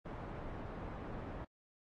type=low-pass noise; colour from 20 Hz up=pink; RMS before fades=-45 dBFS; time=0.05-1.45 s; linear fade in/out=10 ms; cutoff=1100 Hz; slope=12 dB/octave; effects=AAC 32 kbps